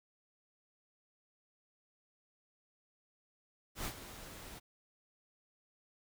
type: noise with ADSR envelope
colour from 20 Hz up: pink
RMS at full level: -38 dBFS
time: 3.75-4.6 s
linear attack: 100 ms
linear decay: 81 ms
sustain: -12 dB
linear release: 23 ms
effects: none